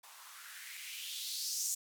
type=noise with band-pass filter sweep; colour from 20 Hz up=violet; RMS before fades=-42 dBFS; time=0.03-1.75 s; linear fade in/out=10 ms; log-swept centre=860 to 7000 Hz; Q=3.1; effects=none